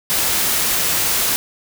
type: noise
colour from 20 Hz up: white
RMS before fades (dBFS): -18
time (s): 0.1-1.36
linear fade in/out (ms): 0
effects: none